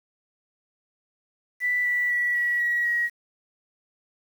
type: tone with pitch steps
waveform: sine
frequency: 1975.5 / 1960.7 / 1946.1 / 1931.5 / 1917 / 1902.7 Hz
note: B6 / B6 / B6 / B6 / A#6 / A#6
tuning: 0 / -13 / -26 / -39 / +48 / +35 cents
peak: -21 dBFS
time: 1.6-3.1 s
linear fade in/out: 50 ms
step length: 250 ms
effects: 8-bit